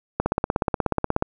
click train, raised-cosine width 1 ms, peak -6 dBFS, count 18, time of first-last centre 0.2-1.224 s, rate 16.6 Hz, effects none

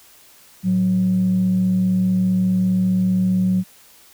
sine tone pair together, 110 / 185.14 Hz, A2 / F#3, 0 / +1 cents, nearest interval major sixth, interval 901 cents, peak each -26 / -14 dBFS, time 0.63-3.64 s, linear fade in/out 50 ms, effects tanh soft clip ceiling -10 dBFS + white hiss -49 dBFS RMS until 4.13 s

